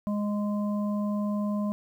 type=harmonic tone; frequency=206.9 Hz; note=G#3; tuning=6 cents flat; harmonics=1 / 3 / 5; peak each=-26 / -36 / -40 dBFS; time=0.07-1.72 s; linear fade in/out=0 ms; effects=10-bit